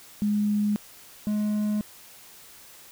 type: tone pair in turn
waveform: sine / triangle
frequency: 207.9 / 210.3 Hz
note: G#3 / G#3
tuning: +2 / +22 cents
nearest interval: unison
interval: 20 cents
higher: second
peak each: -21 dBFS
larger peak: neither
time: 0.22-0.76 / 1.27-1.81 s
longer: neither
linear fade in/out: 0 ms
effects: white hiss -49 dBFS RMS until 2.91 s